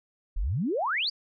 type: exponential sweep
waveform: sine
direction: up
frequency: 33 to 4978 Hz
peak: -25 dBFS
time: 0.36-1.1 s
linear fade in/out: 10 ms
effects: none